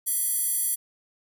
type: tone with high-pass filter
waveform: square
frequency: 659.3 Hz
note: E5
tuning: in tune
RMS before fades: -26 dBFS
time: 0.06-0.76 s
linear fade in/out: 20 ms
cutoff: 11000 Hz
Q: 2.7
effects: none